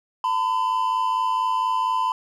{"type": "tone pair together", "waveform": "triangle", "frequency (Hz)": [905, 1009.3], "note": ["A5", "B5"], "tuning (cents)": [48, 37], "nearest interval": "major second", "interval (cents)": 189, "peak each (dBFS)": [-24, -19], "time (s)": [0.24, 2.12], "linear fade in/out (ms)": 2, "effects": []}